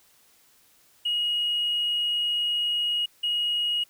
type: tone pair in turn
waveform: triangle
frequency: 2888 / 2888 Hz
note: F#7 / F#7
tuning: -43 / -43 cents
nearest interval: unison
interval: 0 cents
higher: neither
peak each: -20 dBFS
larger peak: neither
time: 1.05-3.06 / 3.23-3.84 s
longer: first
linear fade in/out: 10 ms
effects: tanh soft clip ceiling -20 dBFS + white hiss -60 dBFS RMS until 3.89 s